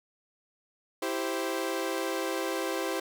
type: chord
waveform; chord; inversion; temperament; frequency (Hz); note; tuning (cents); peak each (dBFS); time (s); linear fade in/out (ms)
sawtooth; C major; first; equal with one note detuned; 329.6 / 390 / 523.3; E4 / G4 / C5; 0 / -9 / 0; -30; 1.02-3; 5
effects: none